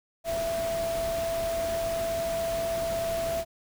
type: tone in noise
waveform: sine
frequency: 666 Hz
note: E5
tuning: 18 cents sharp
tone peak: -27 dBFS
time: 0.24-3.45 s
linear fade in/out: 50 ms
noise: pink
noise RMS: -37 dBFS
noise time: 0.24-3.45 s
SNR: +7 dB
effects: none